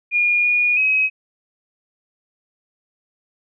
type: tone with pitch steps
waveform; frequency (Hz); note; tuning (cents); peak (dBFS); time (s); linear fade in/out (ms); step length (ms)
sine; 2430 / 2444 / 2543; D#7 / D#7 / D#7; -42 / -32 / +37; -14; 0.11-1.1; 50; 330
effects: none